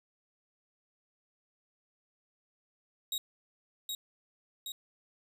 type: tone with echo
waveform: sawtooth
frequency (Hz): 3797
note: A#7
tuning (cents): +31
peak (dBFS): -29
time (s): 3.12-3.18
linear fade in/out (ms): 2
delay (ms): 770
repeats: 2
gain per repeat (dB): -3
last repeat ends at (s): 4.72
effects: none

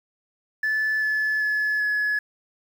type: tone with pitch steps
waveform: sine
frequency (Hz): 1740 / 1726 / 1712.1 / 1698.3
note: A6 / A6 / A6 / G#6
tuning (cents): -20 / -34 / -48 / +38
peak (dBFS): -19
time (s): 0.63-2.19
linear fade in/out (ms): 5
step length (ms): 390
effects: tanh soft clip ceiling -18 dBFS + 8-bit

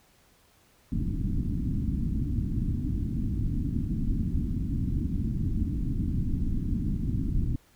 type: low-pass noise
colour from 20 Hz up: pink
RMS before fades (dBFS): -28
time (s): 0.92-7.56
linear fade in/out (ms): 2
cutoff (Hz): 290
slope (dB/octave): 48
effects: pink hiss -62 dBFS RMS until 7.75 s

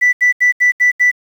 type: tone bursts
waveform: sine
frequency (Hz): 1975.5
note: B6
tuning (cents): 0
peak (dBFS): -6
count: 6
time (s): 0.01-1.115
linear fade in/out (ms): 20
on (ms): 120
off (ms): 77
effects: tanh soft clip ceiling -5 dBFS + 7-bit

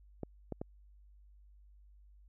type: clicks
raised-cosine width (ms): 2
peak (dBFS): -25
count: 3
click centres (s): 0.233 / 0.523 / 0.615
effects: added 50 Hz sine -57 dBFS peak until 2.28 s

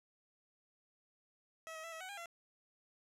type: tone with pitch steps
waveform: 15% pulse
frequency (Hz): 646 / 636 / 663 / 645 / 748 / 806 / 681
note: E5 / D#5 / E5 / E5 / F#5 / G5 / F5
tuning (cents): -35 / +38 / +10 / -38 / +19 / +48 / -44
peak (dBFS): -39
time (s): 1.67-2.258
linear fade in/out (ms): 0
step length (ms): 84
effects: low-pass 12000 Hz 12 dB/octave

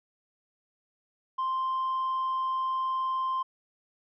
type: tone with tanh clipping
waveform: triangle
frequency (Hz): 1046.5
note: C6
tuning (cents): 0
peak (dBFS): -27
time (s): 1.38-3.43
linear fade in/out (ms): 10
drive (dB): 6
effects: none

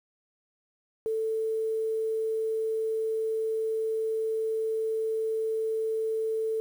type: tone with quantisation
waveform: sine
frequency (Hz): 442.5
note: A4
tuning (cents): +10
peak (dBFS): -26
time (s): 1.06-6.6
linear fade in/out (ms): 0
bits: 9
effects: none

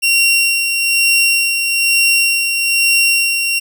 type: tone with tremolo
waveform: sawtooth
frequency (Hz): 2748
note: F7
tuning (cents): -29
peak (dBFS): -6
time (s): 0.02-3.6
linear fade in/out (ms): 20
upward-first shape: sine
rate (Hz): 1.1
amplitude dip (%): 45
effects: none

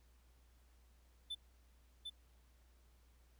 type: tone with echo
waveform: triangle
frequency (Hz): 3520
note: A7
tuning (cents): 0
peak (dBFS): -39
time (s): 1.3-1.35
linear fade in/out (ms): 10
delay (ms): 750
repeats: 1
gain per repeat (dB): -3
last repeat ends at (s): 2.1
effects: added 60 Hz sine -65 dBFS peak until 3.39 s + pink hiss -75 dBFS RMS until 3.39 s

